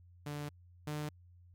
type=tone pair in turn; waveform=sawtooth; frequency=146.83 / 150 Hz; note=D3 / D3; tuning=0 / +37 cents; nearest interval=unison; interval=37 cents; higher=second; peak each=-35 / -33 dBFS; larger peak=second; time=0.26-0.49 / 0.87-1.09 s; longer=first; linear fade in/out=5 ms; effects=added 88 Hz sine -57 dBFS peak until 1.54 s + AAC 48 kbps